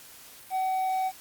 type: tone with quantisation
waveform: triangle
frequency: 755 Hz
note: F#5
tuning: 35 cents sharp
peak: -23 dBFS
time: 0.5-1.12 s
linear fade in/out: 50 ms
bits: 8
effects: white hiss -49 dBFS RMS until 1.2 s + Opus 48 kbps